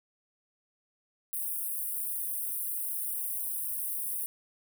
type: high-pass noise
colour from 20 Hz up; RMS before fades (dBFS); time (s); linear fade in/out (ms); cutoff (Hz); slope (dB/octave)
white; -34; 1.33-4.26; 0; 8900; 96
effects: none